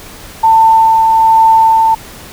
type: tone with tremolo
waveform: sine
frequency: 894 Hz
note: A5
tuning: 27 cents sharp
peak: -3 dBFS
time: 0.43-1.95 s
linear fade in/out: 10 ms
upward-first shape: sine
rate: 1.2 Hz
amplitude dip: 25%
effects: pink hiss -32 dBFS RMS until 2.32 s